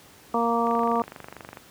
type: harmonic tone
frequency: 233.1 Hz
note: A#3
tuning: in tune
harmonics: 1 / 2 / 3 / 4 / 5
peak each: -27 / -27 / -27 / -27 / -27 dBFS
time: 0.34-1.02 s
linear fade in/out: 2 ms
type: click train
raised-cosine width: 0.5 ms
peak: -23 dBFS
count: 23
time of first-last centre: 0.67-1.572 s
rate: 24.4 Hz
effects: pink hiss -51 dBFS RMS until 1.7 s + high-pass 80 Hz 12 dB/octave